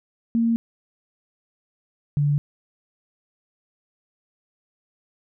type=tone pair in turn; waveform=sine; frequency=230.4 / 145.14 Hz; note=A#3 / D3; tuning=-20 / -20 cents; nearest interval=minor sixth; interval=800 cents; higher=first; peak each=-17 dBFS; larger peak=neither; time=0.35-0.56 / 2.17-2.38 s; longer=neither; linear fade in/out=0 ms; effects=none